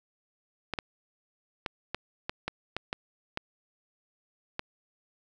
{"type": "clicks", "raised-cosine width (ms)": 0.3, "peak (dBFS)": -15, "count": 10, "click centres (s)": [0.737, 0.788, 1.662, 1.946, 2.295, 2.48, 2.766, 2.929, 3.374, 4.594], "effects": []}